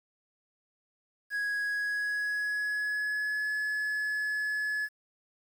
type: tone with pitch glide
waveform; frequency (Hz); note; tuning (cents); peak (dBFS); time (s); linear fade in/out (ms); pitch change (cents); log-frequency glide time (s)
triangle; 1661.2 to 1705.9; G#6 to G#6; 0 to +46; -27; 1.3-4.89; 50; +46; 1.61-3.51
effects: 9-bit